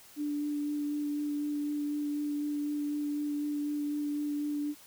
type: tone with vibrato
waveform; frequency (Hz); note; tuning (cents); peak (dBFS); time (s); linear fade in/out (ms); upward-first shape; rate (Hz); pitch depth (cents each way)
sine; 293.7; D4; 0; -30; 0.16-4.75; 50; sine; 4; 11
effects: white hiss -55 dBFS RMS until 4.86 s